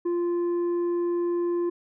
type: tone with tanh clipping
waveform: triangle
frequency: 347.3 Hz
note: F4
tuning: 10 cents flat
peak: -24 dBFS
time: 0.05-1.7 s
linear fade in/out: 10 ms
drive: 9 dB
effects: none